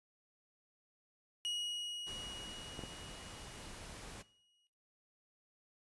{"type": "tone with exponential decay", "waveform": "40% pulse", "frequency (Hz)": 2899, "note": "F#7", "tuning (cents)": -36, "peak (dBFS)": -35, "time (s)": [1.45, 4.67], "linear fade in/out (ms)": 0, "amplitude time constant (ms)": 700}
{"type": "noise", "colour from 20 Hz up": "pink", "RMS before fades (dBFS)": -50, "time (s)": [2.06, 4.23], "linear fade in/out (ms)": 20}
{"type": "clicks", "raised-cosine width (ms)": 2, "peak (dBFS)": -31, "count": 2, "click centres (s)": [2.792, 2.837]}
{"effects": ["noise-tail reverb RT60 0.5 s tail -18 dB re dry", "resampled to 24000 Hz"]}